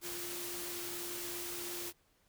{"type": "tone in noise", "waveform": "sine", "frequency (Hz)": 349.2, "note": "F4", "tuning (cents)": 0, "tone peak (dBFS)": -46, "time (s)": [0.01, 1.93], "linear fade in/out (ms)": 50, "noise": "white", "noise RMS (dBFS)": -42, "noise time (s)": [0.01, 1.93], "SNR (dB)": -7, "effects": ["pink hiss -72 dBFS RMS until 2.28 s"]}